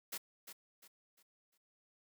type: noise with echo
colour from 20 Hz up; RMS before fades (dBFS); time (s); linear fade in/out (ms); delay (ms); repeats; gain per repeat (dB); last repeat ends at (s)
white; -42; 0.12-0.18; 10; 350; 4; -9; 1.58
effects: high-pass 150 Hz 12 dB/octave